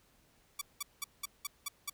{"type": "tone bursts", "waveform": "5% pulse", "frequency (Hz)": 1149, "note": "D6", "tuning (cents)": -38, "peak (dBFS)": -23, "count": 7, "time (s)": [0.59, 1.898], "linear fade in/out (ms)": 5, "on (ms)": 24, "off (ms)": 190, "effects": ["pink hiss -68 dBFS RMS until 1.93 s"]}